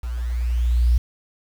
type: tone with level ramp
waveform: sine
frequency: 59.8 Hz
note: A#1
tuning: 45 cents sharp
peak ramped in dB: -25 to -12 dBFS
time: 0.03-0.98 s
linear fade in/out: 5 ms
effects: 7-bit